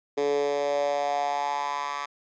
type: tone with high-pass filter sweep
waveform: 10% pulse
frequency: 143.3 Hz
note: D3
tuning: 42 cents flat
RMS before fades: -27 dBFS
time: 0.17-2.06 s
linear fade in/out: 10 ms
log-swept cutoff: 390 to 1200 Hz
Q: 4.9
effects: resampled to 16000 Hz